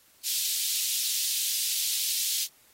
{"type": "high-pass noise", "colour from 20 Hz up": "pink", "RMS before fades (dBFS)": -29, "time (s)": [0.23, 2.48], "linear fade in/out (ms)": 50, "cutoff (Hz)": 3400, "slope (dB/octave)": 24, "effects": ["white hiss -60 dBFS RMS until 2.73 s", "AAC 48 kbps"]}